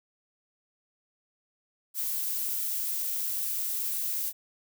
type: noise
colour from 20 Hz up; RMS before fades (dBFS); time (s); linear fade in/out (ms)
violet; -31; 1.94-4.33; 50
effects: none